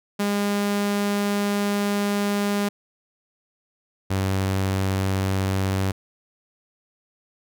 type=tone pair in turn; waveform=sawtooth; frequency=203.4 / 95.99 Hz; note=G#3 / G2; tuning=-36 / -36 cents; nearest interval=octave + minor second; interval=1300 cents; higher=first; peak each=-17 dBFS; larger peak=neither; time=0.19-2.69 / 4.1-5.92 s; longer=first; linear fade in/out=10 ms; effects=none